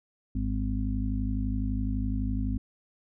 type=harmonic tone; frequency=51.91 Hz; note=G#1; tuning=in tune; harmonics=1 / 2 / 4 / 5; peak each=-29 / -33 / -35 / -33 dBFS; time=0.35-2.58 s; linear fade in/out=5 ms; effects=none